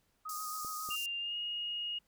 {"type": "tone with vibrato", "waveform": "sine", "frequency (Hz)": 1244.5, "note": "D#6", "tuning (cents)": 0, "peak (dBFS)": -39, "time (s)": [0.25, 0.96], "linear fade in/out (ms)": 10, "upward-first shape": "sine", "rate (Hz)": 7.3, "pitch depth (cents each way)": 25}
{"type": "high-pass noise", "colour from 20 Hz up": "pink", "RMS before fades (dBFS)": -44, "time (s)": [0.29, 1.06], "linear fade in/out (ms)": 2, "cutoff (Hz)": 4900, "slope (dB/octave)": 48}
{"type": "clicks", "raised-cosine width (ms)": 2, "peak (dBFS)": -38, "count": 2, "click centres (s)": [0.648, 0.889]}
{"type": "tone with pitch glide", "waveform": "sine", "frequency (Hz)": [2794, 2868], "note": ["F7", "F7"], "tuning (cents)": [0, 45], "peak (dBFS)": -35, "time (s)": [0.9, 1.99], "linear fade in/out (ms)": 10, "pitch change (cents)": 45, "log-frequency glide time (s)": [1.19, 1.36]}
{"effects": ["pink hiss -75 dBFS RMS until 2.07 s"]}